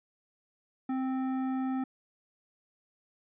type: tone with hard clipping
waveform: triangle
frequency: 261.6 Hz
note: C4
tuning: in tune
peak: -31 dBFS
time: 0.89-1.84 s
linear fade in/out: 5 ms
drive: 15 dB
effects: resampled to 8000 Hz